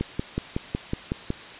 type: click train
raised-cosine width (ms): 3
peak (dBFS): -12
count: 8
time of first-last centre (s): 0.01-1.304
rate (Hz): 5.41
effects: white hiss -41 dBFS RMS until 1.59 s + resampled to 8000 Hz